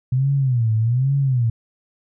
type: tone with vibrato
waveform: sine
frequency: 123.9 Hz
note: B2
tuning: 6 cents sharp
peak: -15 dBFS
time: 0.12-1.5 s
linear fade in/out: 5 ms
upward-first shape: sine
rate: 1.2 Hz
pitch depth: 210 cents each way
effects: none